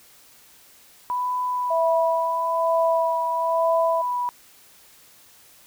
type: tone with vibrato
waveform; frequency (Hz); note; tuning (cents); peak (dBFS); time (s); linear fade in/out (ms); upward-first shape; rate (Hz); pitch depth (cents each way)
sine; 987; B5; -1; -22; 1.1-4.29; 0; sine; 0.84; 18
type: tone with tremolo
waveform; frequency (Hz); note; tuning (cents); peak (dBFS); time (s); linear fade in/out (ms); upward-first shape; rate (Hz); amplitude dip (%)
sine; 659.3; E5; 0; -18; 1.7-4.02; 10; sine; 1.1; 70
effects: white hiss -52 dBFS RMS until 5.66 s